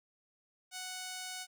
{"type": "tone", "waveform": "5% pulse", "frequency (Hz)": 740, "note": "F#5", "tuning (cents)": 0, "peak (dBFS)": -29, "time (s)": [0.71, 1.47], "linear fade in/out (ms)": 50, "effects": []}